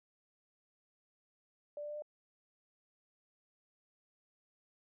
sine tone with pitch steps, 587.3 / 591 / 594.8 / 598.6 Hz, D5 / D5 / D5 / D5, 0 / +11 / +22 / +33 cents, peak -40 dBFS, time 1.77-2.022 s, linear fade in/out 2 ms, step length 63 ms, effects none

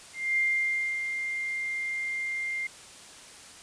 sine tone with ADSR envelope, 2100 Hz, C7, 6 cents sharp, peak -22 dBFS, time 0.13-2.67 s, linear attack 240 ms, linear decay 630 ms, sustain -7 dB, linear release 4 ms, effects white hiss -48 dBFS RMS until 3.62 s + resampled to 22050 Hz

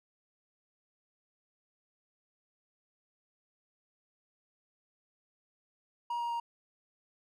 triangle tone with pitch steps, 950 / 944 / 938 Hz, A#5 / A#5 / A#5, +33 / +22 / +11 cents, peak -30 dBFS, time 6.1-6.4 s, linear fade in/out 5 ms, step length 100 ms, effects none

